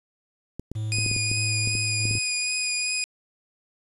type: clicks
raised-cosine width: 3 ms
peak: -20 dBFS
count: 12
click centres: 0.596 / 0.716 / 0.985 / 1.063 / 1.114 / 1.164 / 1.315 / 1.674 / 1.752 / 2.054 / 2.111 / 2.153 s
type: tone with tremolo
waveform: triangle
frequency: 108.3 Hz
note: A2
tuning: 27 cents flat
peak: -24 dBFS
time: 0.75-2.19 s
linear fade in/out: 10 ms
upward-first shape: square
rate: 1.6 Hz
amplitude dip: 25%
type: tone with vibrato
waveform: 15% pulse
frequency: 2475 Hz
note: D#7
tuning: 10 cents flat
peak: -17 dBFS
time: 0.92-3.04 s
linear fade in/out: 0 ms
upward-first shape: triangle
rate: 2.6 Hz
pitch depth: 18 cents each way
effects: resampled to 24000 Hz + 8-bit